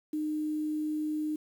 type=tone with quantisation; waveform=sine; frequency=305.8 Hz; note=D#4; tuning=30 cents flat; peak=-29 dBFS; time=0.13-1.36 s; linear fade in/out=5 ms; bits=9; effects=none